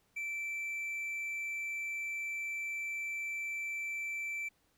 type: tone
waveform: triangle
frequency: 2332 Hz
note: D7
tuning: 13 cents flat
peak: -34 dBFS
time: 0.16-4.49 s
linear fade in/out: 10 ms
effects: pink hiss -73 dBFS RMS until 4.77 s